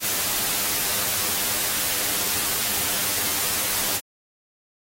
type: noise with comb filter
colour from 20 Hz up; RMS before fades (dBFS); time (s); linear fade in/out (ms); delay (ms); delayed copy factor
white; -24; 0-4.01; 50; 9.9; +0.5
effects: AAC 48 kbps